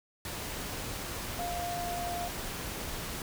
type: tone in noise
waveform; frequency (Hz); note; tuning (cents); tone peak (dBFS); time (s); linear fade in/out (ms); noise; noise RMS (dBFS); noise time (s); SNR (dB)
sine; 700; F5; +4; -34; 1.39-2.28; 2; pink; -38; 0.25-3.22; +1
effects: none